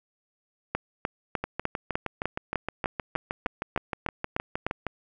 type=two click trains; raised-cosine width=0.5 ms; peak=-14 / -11 dBFS; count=23 / 14; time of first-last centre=1.44-4.867 / 0.75-4.666 s; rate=6.42 / 3.32 Hz; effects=none